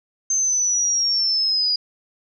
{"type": "linear sweep", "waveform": "sine", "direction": "down", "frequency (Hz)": [6300, 4873], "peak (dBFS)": -17, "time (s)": [0.3, 1.76], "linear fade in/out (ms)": 5, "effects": []}